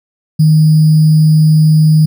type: tone with sample-and-hold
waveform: sine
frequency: 155.56 Hz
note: D#3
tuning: in tune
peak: -4 dBFS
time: 0.39-2.06 s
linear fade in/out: 10 ms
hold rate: 4900 Hz
effects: none